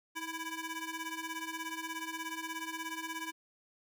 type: ring-modulated tone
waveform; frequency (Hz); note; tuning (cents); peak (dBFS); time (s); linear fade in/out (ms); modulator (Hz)
15% pulse; 659.3; E5; 0; -29; 0.15-3.32; 20; 338
effects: none